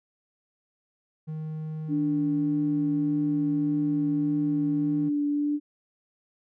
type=tone; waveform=triangle; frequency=156.2 Hz; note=D#3; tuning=7 cents sharp; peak=-29 dBFS; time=1.27-5.1 s; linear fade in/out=20 ms
type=tone with vibrato; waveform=sine; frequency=292 Hz; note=D4; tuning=10 cents flat; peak=-23 dBFS; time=1.88-5.6 s; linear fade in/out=50 ms; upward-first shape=triangle; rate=1.7 Hz; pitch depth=13 cents each way
effects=none